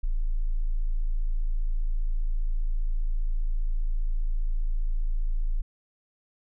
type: tone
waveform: sine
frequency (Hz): 27.5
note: A0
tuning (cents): 0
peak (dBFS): -22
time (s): 0.03-5.62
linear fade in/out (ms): 10
effects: none